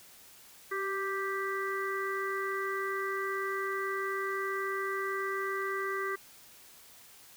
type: harmonic tone with a mistuned harmonic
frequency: 392.6 Hz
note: G4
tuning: 3 cents sharp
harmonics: 1 / 3 / 4 / 5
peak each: -35 / -36 / -39 / -38 dBFS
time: 0.71-6.16 s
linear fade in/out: 10 ms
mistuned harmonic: 1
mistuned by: -21 cents
effects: white hiss -55 dBFS RMS until 7.36 s